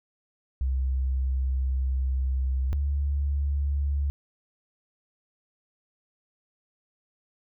sine tone pair in turn, 65.41 / 70.92 Hz, C2 / C#2, 0 / +40 cents, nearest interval minor second, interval 140 cents, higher second, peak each -23 dBFS, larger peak neither, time 0.61-2.73 / 2.73-4.1 s, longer first, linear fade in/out 0 ms, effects none

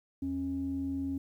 sine tone pair together, 81.16 / 273 Hz, E2 / C#4, -26 / -26 cents, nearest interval octave + major sixth, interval 2100 cents, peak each -39 / -31 dBFS, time 0.22-1.18 s, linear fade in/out 5 ms, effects tanh soft clip ceiling -25 dBFS + 11-bit

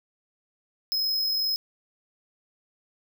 square tone with amplitude modulation, 5120 Hz, D#8, 49 cents sharp, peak -23 dBFS, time 0.92-1.56 s, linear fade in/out 0 ms, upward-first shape sine, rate 42.4 Hz, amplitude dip 25%, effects none

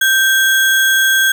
sine tone with sample-and-hold, 1568 Hz, G6, in tune, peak -9 dBFS, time 0.01-1.32 s, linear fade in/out 5 ms, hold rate 4900 Hz, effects none

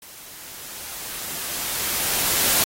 white noise with level ramp, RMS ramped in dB -43 to -18 dBFS, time 0.02-2.64 s, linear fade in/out 2 ms, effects AAC 48 kbps

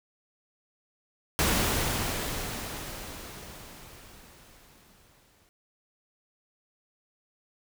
pink noise with exponential decay, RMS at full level -24 dBFS, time 1.39-5.49 s, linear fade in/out 0 ms, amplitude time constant 890 ms, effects none

